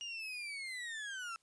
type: linear sweep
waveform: 35% pulse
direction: down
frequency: 2865 to 1318.5 Hz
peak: -39 dBFS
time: 0.01-1.36 s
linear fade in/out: 0 ms
effects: white hiss -75 dBFS RMS until 1.42 s + resampled to 22050 Hz